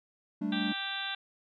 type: chord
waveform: triangle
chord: G suspended second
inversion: none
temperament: equal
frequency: 196 / 220 / 293.7 Hz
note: G3 / A3 / D4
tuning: 0 / 0 / 0 cents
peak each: -32 dBFS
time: 0.41-0.73 s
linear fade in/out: 10 ms
type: harmonic tone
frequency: 392.1 Hz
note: G4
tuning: in tune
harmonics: 2 / 3 / 4 / 5 / 6 / 7 / 8 / 9 / 10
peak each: -43 / -47 / -38 / -48 / -47 / -43 / -46 / -38 / -42 dBFS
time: 0.52-1.15 s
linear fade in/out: 5 ms
effects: none